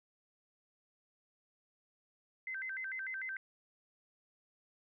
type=tone with vibrato; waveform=sine; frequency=1789 Hz; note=A6; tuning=28 cents sharp; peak=-38 dBFS; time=2.47-3.37 s; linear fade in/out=2 ms; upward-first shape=square; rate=6.7 Hz; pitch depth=240 cents each way; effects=none